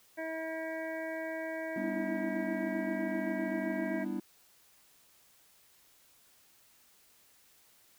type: harmonic tone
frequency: 321.9 Hz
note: E4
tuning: 41 cents flat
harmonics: 1 / 2 / 3 / 5 / 6 / 7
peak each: -41 / -38 / -49 / -44 / -46 / -49 dBFS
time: 0.17-4.05 s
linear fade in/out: 20 ms
type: chord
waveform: triangle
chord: E minor seventh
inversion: first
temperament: just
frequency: 197.78 / 247.2 / 296.7 / 329.6 Hz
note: G3 / B3 / D4 / E4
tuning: +16 / +2 / +18 / 0 cents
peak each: -37 dBFS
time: 1.76-4.2 s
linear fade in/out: 5 ms
effects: white hiss -64 dBFS RMS until 7.98 s